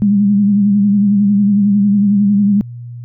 sine tone with vibrato, 202.6 Hz, G#3, 43 cents flat, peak -8 dBFS, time 0.02-2.61 s, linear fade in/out 0 ms, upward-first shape sine, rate 11 Hz, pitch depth 51 cents each way, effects added 120 Hz sine -26 dBFS peak until 3.04 s

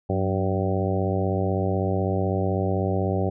harmonic tone with a mistuned harmonic, 96 Hz, G2, 36 cents flat, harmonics 1 / 2 / 3 / 4 / 5 / 6 / 7 / 8, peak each -25 / -28 / -32 / -29 / -32 / -31 / -34 / -33 dBFS, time 0.09-3.3 s, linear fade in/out 10 ms, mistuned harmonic 2, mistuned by -70 cents, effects none

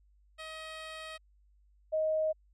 10% pulse / sine tone pair in turn, 633 / 626.8 Hz, D#5 / D#5, +30 / +13 cents, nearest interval unison, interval 17 cents, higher first, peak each -33 / -27 dBFS, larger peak second, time 0.38-1.18 / 1.92-2.33 s, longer first, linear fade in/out 20 ms, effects added 50 Hz sine -62 dBFS peak until 2.53 s + low-pass 8000 Hz 12 dB/octave

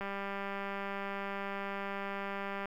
click train, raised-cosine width 0.5 ms, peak -24 dBFS, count 525, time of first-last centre 0.01-2.656 s, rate 198 Hz, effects 10-bit

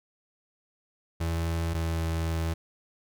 35% pulse tone pair in turn, 82.9 / 81.95 Hz, E2 / E2, +10 / -10 cents, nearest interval unison, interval 20 cents, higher first, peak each -25 dBFS, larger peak neither, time 1.2-1.74 / 1.74-2.54 s, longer second, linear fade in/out 10 ms, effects none

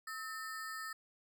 square ring-modulated tone, 1548 Hz, G6, 22 cents flat, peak -39 dBFS, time 0.07-0.93 s, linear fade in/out 5 ms, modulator 256 Hz, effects none

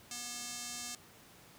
square tone with band-pass filter, 241.6 Hz, B3, 38 cents flat, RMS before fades -43 dBFS, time 0.11-0.95 s, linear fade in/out 2 ms, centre 7000 Hz, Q 1.6, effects pink hiss -58 dBFS RMS until 1.58 s + high-pass 80 Hz 12 dB/octave

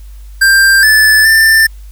square tone with pitch steps, 1584 / 1743 / 1782 Hz, G6 / A6 / A6, +18 / -17 / +22 cents, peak -5 dBFS, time 0.41-1.67 s, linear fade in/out 10 ms, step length 420 ms, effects added 50 Hz sine -28 dBFS peak until 1.91 s + white hiss -48 dBFS RMS until 1.91 s

